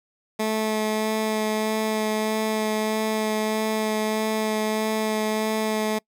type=tone with vibrato; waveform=15% pulse; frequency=216.9 Hz; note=A3; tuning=25 cents flat; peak=-16 dBFS; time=0.39-5.99 s; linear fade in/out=10 ms; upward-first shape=sine; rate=1.6 Hz; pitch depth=11 cents each way; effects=noise-tail reverb RT60 0.1 s tail -26 dB re dry